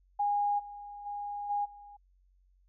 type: tone with level steps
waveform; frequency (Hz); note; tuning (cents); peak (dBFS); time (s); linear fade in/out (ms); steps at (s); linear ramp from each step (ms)
sine; 819; G#5; -24; -26 / -42 / -35 / -28 / -48; 0.19-1.97; 10; 0.58 / 1.05 / 1.49 / 1.64; 20
effects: added 46 Hz sine -63 dBFS peak until 2.68 s